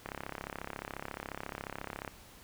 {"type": "click train", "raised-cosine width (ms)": 0.5, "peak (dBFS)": -23, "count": 70, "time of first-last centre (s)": [0.06, 2.078], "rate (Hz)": 34.2, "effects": ["pink hiss -55 dBFS RMS until 2.43 s"]}